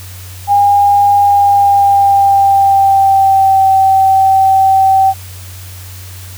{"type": "tone with pitch glide", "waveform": "sine", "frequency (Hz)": [810, 771.6], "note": ["G#5", "G5"], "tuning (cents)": [-43, -28], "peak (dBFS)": -5, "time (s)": [0.47, 5.14], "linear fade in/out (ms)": 50, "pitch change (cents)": -85, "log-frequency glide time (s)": [1.23, 3.69], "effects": ["added 92 Hz sine -28 dBFS peak until 6.37 s", "white hiss -34 dBFS RMS until 6.37 s"]}